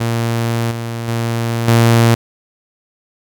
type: tone with level steps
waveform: sawtooth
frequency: 116.1 Hz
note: A#2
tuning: 7 cents flat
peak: -11 / -17 / -12 / -4 dBFS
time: 0-2.15 s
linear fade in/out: 10 ms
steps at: 0.71 / 1.08 / 1.68 s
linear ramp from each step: 2 ms
effects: none